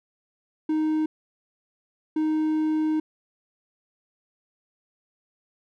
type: tone bursts at uneven times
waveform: triangle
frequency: 311.1 Hz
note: D#4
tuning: in tune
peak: -19 dBFS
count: 2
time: 0.69-1.06 / 2.16-3 s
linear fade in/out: 5 ms
effects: none